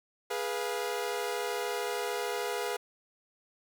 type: chord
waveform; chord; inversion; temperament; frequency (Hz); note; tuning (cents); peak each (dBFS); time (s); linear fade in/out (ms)
sawtooth; F diminished; first; equal with one note detuned; 415.3 / 488.5 / 698.5; Ab4 / Cb5 / F5; 0 / -19 / 0; -31 / -31 / -35; 0.3-2.77; 10
effects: none